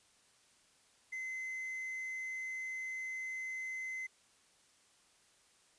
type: tone with quantisation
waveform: triangle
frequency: 2053 Hz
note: C7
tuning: 33 cents flat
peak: -37 dBFS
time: 1.12-4.07 s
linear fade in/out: 10 ms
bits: 11
effects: white hiss -68 dBFS RMS until 5.78 s + resampled to 22050 Hz